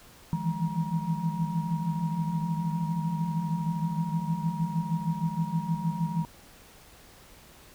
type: tone cluster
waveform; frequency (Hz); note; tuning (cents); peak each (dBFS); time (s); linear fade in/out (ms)
sine; 158.4 / 164.7 / 171.2 / 208.7 / 949; D#3 / E3 / F3 / G#3 / A#5; +31 / -1 / -34 / +9 / +31; -32 / -32 / -31 / -37 / -37; 0.33-6.25; 0
effects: pink hiss -53 dBFS RMS until 7.74 s